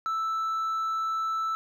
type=tone with hard clipping; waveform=sine; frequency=1319 Hz; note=E6; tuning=1 cent sharp; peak=-27 dBFS; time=0.06-1.55 s; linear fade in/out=0 ms; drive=2 dB; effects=none